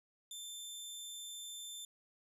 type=tone; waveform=20% pulse; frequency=3553 Hz; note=A7; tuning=16 cents sharp; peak=-39 dBFS; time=0.31-1.85 s; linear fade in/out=2 ms; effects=none